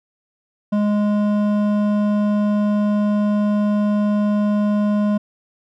triangle tone with hard clipping, 207.7 Hz, G#3, in tune, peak -17 dBFS, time 0.72-5.18 s, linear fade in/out 10 ms, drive 14 dB, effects none

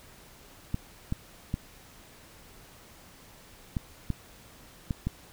clicks, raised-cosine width 5 ms, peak -16 dBFS, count 7, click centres 0.744 / 1.124 / 1.541 / 3.768 / 4.103 / 4.908 / 5.07 s, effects pink hiss -53 dBFS RMS until 5.32 s

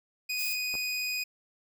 25% pulse tone, 2489 Hz, D#7, in tune, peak -26 dBFS, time 0.29-1.24 s, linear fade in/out 10 ms
violet noise, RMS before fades -36 dBFS, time 0.36-0.57 s, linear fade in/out 50 ms
clicks, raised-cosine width 1 ms, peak -29 dBFS, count 2, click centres 0.741 / 0.753 s
effects none

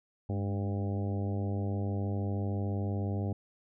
harmonic tone with a mistuned harmonic, 99.7 Hz, G2, 30 cents sharp, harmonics 1 / 2 / 3 / 4 / 5 / 6 / 7 / 8, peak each -31 / -37 / -41 / -43 / -45 / -47 / -48 / -49 dBFS, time 0.29-3.33 s, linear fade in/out 5 ms, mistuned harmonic 2, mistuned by +55 cents, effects none

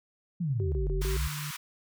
sine exponential two-way sweep, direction down then up, 185 to 41.39 to 68.8 Hz, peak -27 dBFS, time 0.4-1.28 s, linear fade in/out 10 ms, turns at 0.93 s
sine tone with pitch glide, 143.3 to 148.27 Hz, D3 to D3, -42 to +17 cents, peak -35 dBFS, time 0.5-1.51 s, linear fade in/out 5 ms, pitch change +59 cents, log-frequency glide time 0.71-1.26 s
sine tone bursts, 383.2 Hz, G4, 39 cents flat, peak -33 dBFS, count 4, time 0.6-1.167 s, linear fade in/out 0 ms, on 120 ms, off 29 ms
pink high-pass noise, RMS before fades -39 dBFS, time 1.01-1.57 s, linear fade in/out 10 ms, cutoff 960 Hz, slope 96 dB/octave
effects none

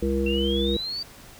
harmonic tone, 67.8 Hz, C#2, 38 cents flat, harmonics 1 / 3 / 5 / 7, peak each -27 / -27 / -27 / -27 dBFS, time 0.02-0.77 s, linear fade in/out 5 ms
sine exponential sweep, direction up, 2700 to 4674 Hz, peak -28 dBFS, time 0.26-1.03 s, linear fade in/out 5 ms
effects pink hiss -47 dBFS RMS until 1.39 s

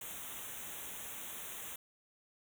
white band-stop noise, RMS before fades -45 dBFS, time 0.01-1.76 s, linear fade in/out 5 ms, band 3800 to 6000 Hz, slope 96 dB/octave, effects none

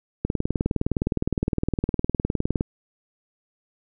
click train, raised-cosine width 3 ms, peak -9 dBFS, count 47, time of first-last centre 0.25-2.609 s, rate 19.5 Hz, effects none

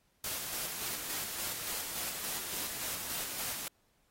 white noise with tremolo, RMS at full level -37 dBFS, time 0.24-3.68 s, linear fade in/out 2 ms, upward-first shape square, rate 3.5 Hz, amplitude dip 30%, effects pink hiss -73 dBFS RMS until 4.1 s + AAC 48 kbps

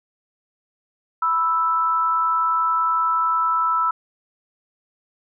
sine tone pair together, 987.8 / 1318.6 Hz, B5 / E6, 0 / 0 cents, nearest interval perfect fourth, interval 500 cents, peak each -23 / -18 dBFS, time 1.22-3.91 s, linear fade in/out 5 ms, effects none

